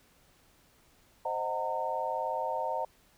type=chord; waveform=sine; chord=C half-diminished seventh; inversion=none; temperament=equal with one note detuned; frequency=523.3 / 622.3 / 740 / 913.1 Hz; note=C5 / Eb5 / Gb5 / Bb5; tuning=0 / 0 / 0 / -36 cents; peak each=-37 / -36 / -37 / -33 dBFS; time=1.25-2.85 s; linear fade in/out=5 ms; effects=pink hiss -64 dBFS RMS until 3.17 s